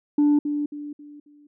sine tone with echo, 293.3 Hz, D4, 2 cents flat, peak -13 dBFS, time 0.18-0.39 s, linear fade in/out 5 ms, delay 270 ms, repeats 4, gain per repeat -9 dB, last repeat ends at 1.47 s, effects tanh soft clip ceiling -13 dBFS

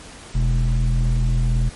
square tone with low-pass filter, 41.2 Hz, E1, in tune, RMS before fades -18 dBFS, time 0.34-1.7 s, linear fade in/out 20 ms, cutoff 150 Hz, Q 3, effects pink hiss -40 dBFS RMS until 1.75 s + MP3 48 kbps

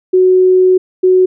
sine tone pair in turn, 370 / 370 Hz, F#4 / F#4, 0 / 0 cents, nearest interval unison, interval 0 cents, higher neither, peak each -5 dBFS, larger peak neither, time 0.13-0.78 / 1.03-1.26 s, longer first, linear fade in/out 10 ms, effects none

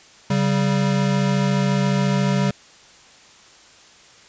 square tone pair together, 139.22 / 193.5 Hz, C#3 / G3, +8 / -22 cents, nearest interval tritone, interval 570 cents, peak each -21 / -20 dBFS, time 0.3-2.51 s, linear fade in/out 5 ms, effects white hiss -48 dBFS RMS until 4.28 s + resampled to 16000 Hz

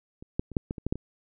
clicks, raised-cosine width 3 ms, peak -30 / -13 / -28 / -10 / -18 / -25 / -15 / -12 / -23 dBFS, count 9, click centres 0.225 / 0.395 / 0.517 / 0.568 / 0.709 / 0.782 / 0.866 / 0.925 / 0.956 s, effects none

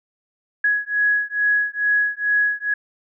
sine beating tone pair, 1672 / 1674.3 Hz, G#6 / G#6, +11 / +14 cents, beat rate 2.3 Hz, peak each -20 dBFS, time 0.64-2.74 s, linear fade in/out 5 ms, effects none

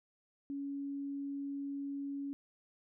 sine tone, 280 Hz, C#4, 18 cents sharp, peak -37 dBFS, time 0.5-2.33 s, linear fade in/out 0 ms, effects none

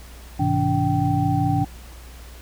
sine tone cluster, 102 / 127.2 / 160.5 / 287.4 / 775 Hz, G#2 / C3 / E3 / D4 / G5, -31 / -48 / -46 / -37 / -20 cents, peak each -24 dBFS, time 0.39-1.65 s, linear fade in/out 10 ms, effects added 60 Hz sine -39 dBFS peak until 2.41 s + pink hiss -46 dBFS RMS until 2.41 s

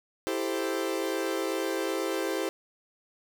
40% pulse chord, A minor seventh, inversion second, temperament equal, 329.6 / 392 / 440 / 523.3 Hz, E4 / G4 / A4 / C5, 0 / 0 / 0 / 0 cents, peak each -32 / -32 / -36 / -33 dBFS, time 0.27-2.49 s, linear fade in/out 0 ms, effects none

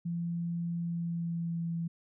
sine tone with pitch glide, 170.4 to 167.57 Hz, F3 to E3, -42 to +29 cents, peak -31 dBFS, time 0.05-1.88 s, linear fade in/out 10 ms, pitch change -29 cents, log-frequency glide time 0.77-1.7 s, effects none

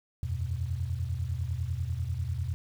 sine chord, E suspended second, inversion none, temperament equal, 82.41 / 92.5 / 123.47 Hz, E2 / F#2 / B2, 0 / 0 / 0 cents, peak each -33 / -34 / -34 dBFS, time 0.23-2.54 s, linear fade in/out 0 ms, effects 9-bit

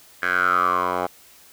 10% pulse tone with band-pass filter sweep, 90 Hz, F#2, 47 cents flat, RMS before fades -21 dBFS, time 0.22-1.07 s, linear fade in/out 10 ms, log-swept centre 1700 to 840 Hz, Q 8.4, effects white hiss -50 dBFS RMS until 1.52 s

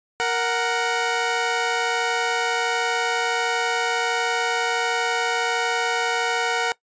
15% pulse tone pair together, 466.2 / 740 Hz, A#4 / F#5, 0 / 0 cents, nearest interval minor sixth, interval 800 cents, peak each -17 dBFS, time 0.2-6.72 s, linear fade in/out 0 ms, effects noise-tail reverb RT60 0.1 s tail -20 dB re dry + resampled to 16000 Hz

